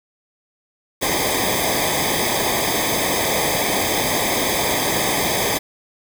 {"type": "noise with comb filter", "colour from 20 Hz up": "pink", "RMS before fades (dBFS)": -20, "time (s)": [1.01, 5.59], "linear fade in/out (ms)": 20, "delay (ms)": 0.71, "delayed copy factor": -0.95, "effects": []}